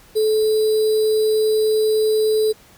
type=tone with sample-and-hold; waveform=sine; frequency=433.4 Hz; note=A4; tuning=26 cents flat; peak=-14 dBFS; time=0.15-2.53 s; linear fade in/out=20 ms; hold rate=4410 Hz; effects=pink hiss -49 dBFS RMS until 2.77 s